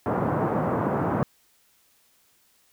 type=band-pass noise; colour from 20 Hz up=pink; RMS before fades=-25 dBFS; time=0.06-1.23 s; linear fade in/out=0 ms; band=120 to 1200 Hz; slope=24 dB/octave; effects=white hiss -63 dBFS RMS until 2.72 s

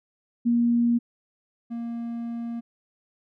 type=tone pair in turn; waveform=sine / triangle; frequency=236.7 / 233.8 Hz; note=A#3 / A#3; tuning=+27 / +5 cents; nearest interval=unison; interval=22 cents; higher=first; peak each=-18 / -27 dBFS; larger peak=first; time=0.45-0.99 / 1.7-2.61 s; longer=second; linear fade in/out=20 ms; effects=none

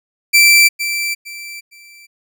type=tone with echo; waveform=sawtooth; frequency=2338 Hz; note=D7; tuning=8 cents flat; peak=-3 dBFS; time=0.33-0.69 s; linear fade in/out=20 ms; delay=460 ms; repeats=3; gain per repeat=-11 dB; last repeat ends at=2.07 s; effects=none

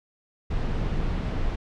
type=noise; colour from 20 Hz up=brown; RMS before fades=-26 dBFS; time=0.5-1.56 s; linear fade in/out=10 ms; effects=low-pass 4000 Hz 12 dB/octave

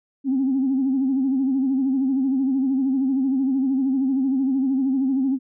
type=tone with vibrato; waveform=sine; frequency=266.3 Hz; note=C4; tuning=31 cents sharp; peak=-17 dBFS; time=0.24-5.39 s; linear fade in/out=50 ms; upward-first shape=sine; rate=13 Hz; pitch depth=75 cents each way; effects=tanh soft clip ceiling -13 dBFS

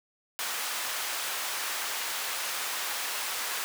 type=high-pass noise; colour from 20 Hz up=pink; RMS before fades=-33 dBFS; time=0.39-3.64 s; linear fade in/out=0 ms; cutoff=990 Hz; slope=12 dB/octave; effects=none

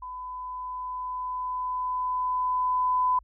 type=tone with level ramp; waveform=sine; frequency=1005 Hz; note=B5; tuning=30 cents sharp; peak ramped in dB=-35 to -20 dBFS; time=0.02-3.19 s; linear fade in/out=5 ms; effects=added 50 Hz sine -52 dBFS peak until 3.23 s

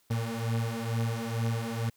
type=beating tone pair; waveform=35% pulse; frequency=113.7 / 115.9 Hz; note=A#2 / A#2; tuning=-43 / -10 cents; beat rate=2.2 Hz; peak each=-30 dBFS; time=0.1-1.9 s; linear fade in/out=10 ms; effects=white hiss -68 dBFS RMS until 1.96 s

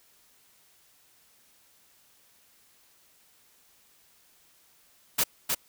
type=noise with echo; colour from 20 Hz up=white; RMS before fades=-24 dBFS; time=5.18-5.24 s; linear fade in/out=10 ms; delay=310 ms; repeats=1; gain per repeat=-3 dB; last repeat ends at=5.55 s; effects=white hiss -62 dBFS RMS until 5.68 s

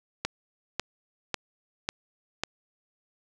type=click train; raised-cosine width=0.2 ms; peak=-10 dBFS; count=5; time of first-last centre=0.25-2.436 s; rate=1.83 Hz; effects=none

